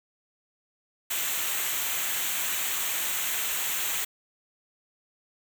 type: noise with comb filter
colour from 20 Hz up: white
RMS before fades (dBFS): -29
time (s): 1.1-4.05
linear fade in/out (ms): 10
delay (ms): 0.2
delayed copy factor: -0.65
effects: none